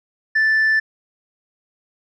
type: tone with tanh clipping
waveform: sine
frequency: 1760 Hz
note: A6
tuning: in tune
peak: -14 dBFS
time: 0.35-0.8 s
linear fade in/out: 10 ms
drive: 1 dB
effects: none